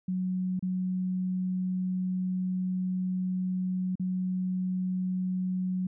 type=tone with dropouts; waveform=sine; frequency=184.4 Hz; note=F#3; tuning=6 cents flat; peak=-27 dBFS; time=0.08-5.87 s; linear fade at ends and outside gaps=5 ms; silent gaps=0.594-0.625 / 3.955-3.996 s; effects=none